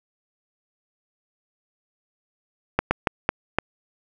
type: slowing click train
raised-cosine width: 0.5 ms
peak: -3 dBFS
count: 5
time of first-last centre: 2.79-3.586 s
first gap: 120 ms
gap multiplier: 1.35
effects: none